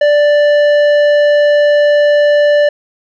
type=tone with tanh clipping; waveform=sine; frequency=587.3 Hz; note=D5; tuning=in tune; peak=-8 dBFS; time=0.01-2.69 s; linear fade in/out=5 ms; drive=11 dB; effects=none